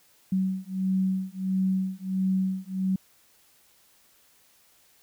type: beating tone pair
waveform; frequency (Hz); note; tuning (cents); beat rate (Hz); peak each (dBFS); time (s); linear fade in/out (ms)
sine; 188.2 / 189.7; F#3 / F#3; +30 / +43; 1.5; -27; 0.32-2.96; 5
effects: white hiss -61 dBFS RMS until 5.02 s